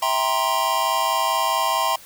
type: chord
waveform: square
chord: C dominant seventh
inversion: first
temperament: just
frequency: 654.1 / 784.9 / 941.9 / 1046.5 Hz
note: E5 / G5 / Bb5 / C6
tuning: -14 / +2 / +18 / 0 cents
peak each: -28 / -27 / -25 / -23 dBFS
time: 0.02-1.96 s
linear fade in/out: 5 ms
effects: white hiss -45 dBFS RMS until 2.05 s